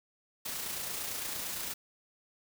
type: noise with amplitude modulation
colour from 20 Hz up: white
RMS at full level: -36 dBFS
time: 0.45-1.74 s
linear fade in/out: 10 ms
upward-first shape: sine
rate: 28.8 Hz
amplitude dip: 35%
effects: none